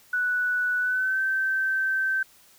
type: tone with pitch glide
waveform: sine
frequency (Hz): 1480 to 1550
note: F#6 to G6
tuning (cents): 0 to -20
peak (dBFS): -22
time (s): 0.13-2.23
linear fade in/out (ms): 5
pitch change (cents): +80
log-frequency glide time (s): 0.79-1.21
effects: white hiss -56 dBFS RMS until 2.58 s